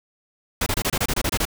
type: noise bursts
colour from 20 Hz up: pink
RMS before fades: -22 dBFS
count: 11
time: 0.61-1.453 s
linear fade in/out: 5 ms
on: 53 ms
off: 26 ms
effects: none